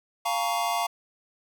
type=chord; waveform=square; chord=Bb minor seventh; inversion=second; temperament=just; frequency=699.2 / 839.1 / 932.3 / 1118.8 Hz; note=F5 / Ab5 / Bb5 / Db6; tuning=+2 / +18 / 0 / +16 cents; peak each=-29 / -34 / -31 / -32 dBFS; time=0.25-0.87 s; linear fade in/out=10 ms; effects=none